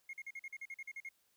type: tone bursts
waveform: triangle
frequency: 2148 Hz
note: C7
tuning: 45 cents sharp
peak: -40 dBFS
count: 12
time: 0.09-1.09 s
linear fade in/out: 5 ms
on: 43 ms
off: 44 ms
effects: tanh soft clip ceiling -37 dBFS + white hiss -75 dBFS RMS until 1.36 s